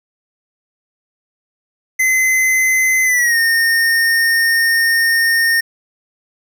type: tone with pitch glide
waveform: square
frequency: 2047 to 1834.2 Hz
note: C7 to A#6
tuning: -38 to -29 cents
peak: -12 dBFS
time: 1.99-5.61 s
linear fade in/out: 10 ms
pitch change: -191 cents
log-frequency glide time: 3.04-3.38 s
effects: none